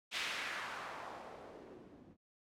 blue noise with low-pass filter sweep, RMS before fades -45 dBFS, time 0.11-2.17 s, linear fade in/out 50 ms, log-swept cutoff 3000 to 220 Hz, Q 1.4, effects none

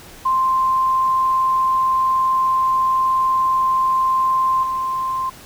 sine tone with level steps, 1046.5 Hz, C6, in tune, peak -14 / -19 dBFS, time 0.25-5.3 s, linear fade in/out 10 ms, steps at 4.63 s, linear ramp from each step 2 ms, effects pink hiss -41 dBFS RMS until 5.45 s

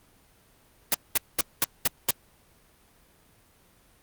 white noise bursts, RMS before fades -21 dBFS, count 6, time 0.92-2.108 s, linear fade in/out 2 ms, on 23 ms, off 210 ms, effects pink hiss -60 dBFS RMS until 4.02 s + Opus 32 kbps

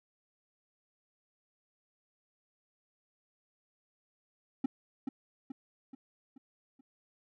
triangle tone with echo, 265.4 Hz, C4, 25 cents sharp, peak -24 dBFS, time 4.64-4.66 s, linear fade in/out 5 ms, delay 430 ms, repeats 5, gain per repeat -6 dB, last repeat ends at 6.81 s, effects none

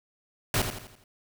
pink noise with echo, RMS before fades -25 dBFS, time 0.54-0.62 s, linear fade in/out 2 ms, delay 84 ms, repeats 5, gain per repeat -7 dB, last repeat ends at 1.04 s, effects none

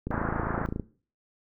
click train, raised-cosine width 3 ms, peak -18 dBFS, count 21, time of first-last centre 0.07-0.797 s, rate 27.5 Hz
white low-pass noise, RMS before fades -33 dBFS, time 0.11-0.66 s, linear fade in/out 0 ms, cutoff 1600 Hz, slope 48 dB/octave
effects noise-tail reverb RT60 0.4 s tail -18 dB re dry

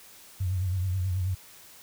sine tone with vibrato, 92.5 Hz, F#2, in tune, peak -25 dBFS, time 0.4-1.35 s, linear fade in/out 10 ms, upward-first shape triangle, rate 9.3 Hz, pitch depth 95 cents each way, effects white hiss -51 dBFS RMS until 1.82 s

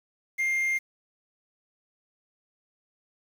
triangle tone with quantisation, 2112 Hz, C7, 16 cents sharp, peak -22 dBFS, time 0.38-0.79 s, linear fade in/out 20 ms, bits 8, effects none

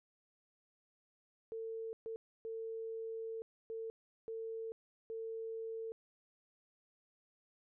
sine tone bursts at uneven times, 450 Hz, A4, 39 cents sharp, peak -40 dBFS, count 6, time 1.52-1.93 / 2.06-2.16 / 2.45-3.42 / 3.7-3.9 / 4.28-4.72 / 5.1-5.92 s, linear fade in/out 0 ms, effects none

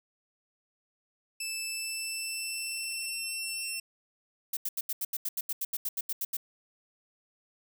15% pulse tone with pitch glide, 2637 to 2699 Hz, E7 to E7, 0 to +40 cents, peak -26 dBFS, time 1.4-3.8 s, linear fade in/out 5 ms, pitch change +40 cents, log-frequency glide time 1.66-3.15 s
violet noise bursts, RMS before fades -32 dBFS, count 16, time 4.53-6.369 s, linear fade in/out 5 ms, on 39 ms, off 81 ms
effects none

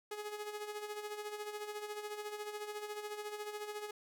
sawtooth tone with tremolo, 419.3 Hz, G#4, 17 cents sharp, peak -35 dBFS, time 0.11-3.91 s, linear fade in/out 5 ms, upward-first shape sine, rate 14 Hz, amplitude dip 60%, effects none

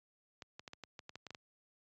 clicks, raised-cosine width 0.2 ms, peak -30 dBFS, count 11, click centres 0.422 / 0.595 / 0.678 / 0.734 / 0.837 / 0.992 / 1.094 / 1.156 / 1.267 / 1.306 / 1.348 s, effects high-pass 80 Hz 12 dB/octave + resampled to 16000 Hz

